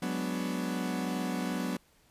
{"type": "chord", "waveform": "40% pulse", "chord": "G# half-diminished seventh", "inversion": "third", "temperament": "equal", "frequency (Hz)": [185, 207.7, 246.9, 293.7], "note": ["F#3", "G#3", "B3", "D4"], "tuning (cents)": [0, 0, 0, 0], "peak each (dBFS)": [-34, -40, -34, -38], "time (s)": [0.02, 1.77], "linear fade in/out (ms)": 5, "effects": ["pink hiss -65 dBFS RMS until 2.1 s", "resampled to 32000 Hz"]}